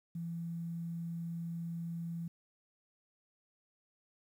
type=tone with quantisation; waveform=sine; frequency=168.2 Hz; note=E3; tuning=35 cents sharp; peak=-37 dBFS; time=0.15-2.28 s; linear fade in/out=5 ms; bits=11; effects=none